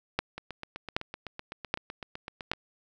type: two click trains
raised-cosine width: 0.3 ms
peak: -10 / -22 dBFS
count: 4 / 18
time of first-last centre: 0.19-2.516 / 0.38-2.535 s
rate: 1.29 / 7.89 Hz
effects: none